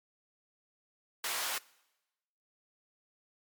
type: high-pass noise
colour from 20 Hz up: pink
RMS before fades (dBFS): -35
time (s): 1.24-1.58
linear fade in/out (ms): 2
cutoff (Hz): 910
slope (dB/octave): 12
effects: noise-tail reverb RT60 1.0 s tail -23 dB re dry + MP3 96 kbps